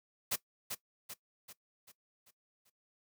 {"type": "noise with echo", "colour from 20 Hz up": "white", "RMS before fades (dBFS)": -33, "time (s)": [0.31, 0.36], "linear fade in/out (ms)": 10, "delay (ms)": 390, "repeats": 6, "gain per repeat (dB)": -6, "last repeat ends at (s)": 2.7, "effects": ["noise-tail reverb RT60 0.1 s tail -17 dB re dry"]}